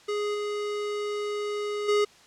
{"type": "tone with level steps", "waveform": "square", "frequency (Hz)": 415.3, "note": "G#4", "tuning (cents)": 0, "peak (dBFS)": [-27, -29, -21], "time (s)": [0.08, 2.05], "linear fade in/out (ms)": 10, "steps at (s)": [0.34, 1.88], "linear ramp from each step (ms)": 10, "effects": ["white hiss -54 dBFS RMS until 2.26 s", "low-pass 6000 Hz 12 dB/octave"]}